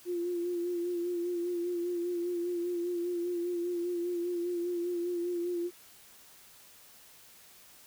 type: tone with vibrato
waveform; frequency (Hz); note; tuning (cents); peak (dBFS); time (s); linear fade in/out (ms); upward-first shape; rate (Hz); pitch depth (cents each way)
sine; 349.2; F4; 0; -30; 0.05-5.71; 50; sine; 5; 34
effects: white hiss -56 dBFS RMS until 7.86 s